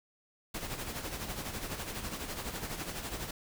pink noise with tremolo, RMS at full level -37 dBFS, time 0.54-3.31 s, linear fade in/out 5 ms, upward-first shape sine, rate 12 Hz, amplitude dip 55%, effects none

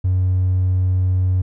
triangle tone, 92.5 Hz, F#2, in tune, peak -11 dBFS, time 0.04-1.42 s, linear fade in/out 10 ms, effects tanh soft clip ceiling -10 dBFS

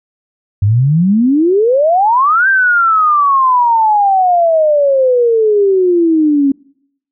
sine exponential two-way sweep, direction up then down, 95.9 to 1595 to 271.4 Hz, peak -7 dBFS, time 0.62-6.52 s, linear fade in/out 5 ms, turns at 2.48 s, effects noise-tail reverb RT60 0.7 s tail -25 dB re dry

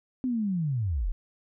sine linear sweep, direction down, 261.6 to 30.46 Hz, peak -25 dBFS, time 0.24-1.12 s, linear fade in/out 0 ms, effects none

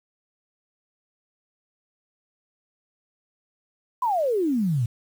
sine exponential sweep, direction down, 1041 to 109.6 Hz, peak -20 dBFS, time 4.02-4.86 s, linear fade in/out 5 ms, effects 8-bit

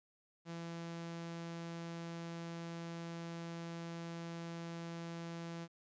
sawtooth tone, 168.1 Hz, E3, 34 cents sharp, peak -39 dBFS, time 0.45-5.68 s, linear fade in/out 50 ms, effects resampled to 16000 Hz + 13-bit

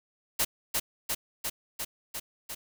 white noise with echo, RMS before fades -26 dBFS, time 0.39-0.45 s, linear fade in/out 10 ms, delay 350 ms, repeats 6, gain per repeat -2 dB, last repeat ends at 2.55 s, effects none

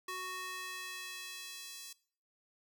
square tone with high-pass filter sweep, 370 Hz, F#4, in tune, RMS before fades -44 dBFS, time 0.08-1.93 s, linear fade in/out 5 ms, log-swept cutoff 870 to 4900 Hz, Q 0.94, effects noise-tail reverb RT60 0.5 s tail -21 dB re dry

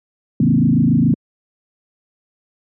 sine tone with frequency modulation, 196 Hz, G3, in tune, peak -10 dBFS, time 0.4-1.14 s, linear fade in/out 2 ms, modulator 27 Hz, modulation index 2.7, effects high-pass 100 Hz 12 dB/octave

